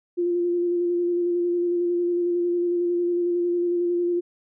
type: tone with vibrato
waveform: sine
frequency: 349.2 Hz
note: F4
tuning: in tune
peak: -20 dBFS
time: 0.17-4.21 s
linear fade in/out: 20 ms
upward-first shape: square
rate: 11 Hz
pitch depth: 15 cents each way
effects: none